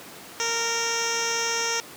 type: tone with low-pass filter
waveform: 10% pulse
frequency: 462.2 Hz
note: A#4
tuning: 15 cents flat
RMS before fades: -26 dBFS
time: 0.4-1.8 s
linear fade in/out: 0 ms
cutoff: 5700 Hz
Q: 8.6
effects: pink hiss -42 dBFS RMS until 1.96 s + high-pass 200 Hz 12 dB/octave